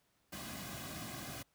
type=noise with comb filter; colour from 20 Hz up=pink; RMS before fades=-45 dBFS; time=0.32-1.43 s; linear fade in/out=10 ms; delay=2.2 ms; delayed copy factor=-0.7; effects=pink hiss -75 dBFS RMS until 1.54 s + high-pass 60 Hz 12 dB/octave